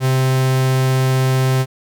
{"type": "tone", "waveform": "45% pulse", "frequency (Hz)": 130.81, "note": "C3", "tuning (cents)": 0, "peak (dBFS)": -13, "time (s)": [0, 1.66], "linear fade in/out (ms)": 50, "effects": []}